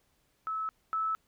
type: tone pair in turn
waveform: sine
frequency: 1300 / 1306.2 Hz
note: E6 / E6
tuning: -24 / -16 cents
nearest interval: unison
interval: 8 cents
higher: second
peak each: -31 / -28 dBFS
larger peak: second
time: 0.47-0.69 / 0.93-1.15 s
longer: neither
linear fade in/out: 0 ms
effects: pink hiss -72 dBFS RMS until 1.27 s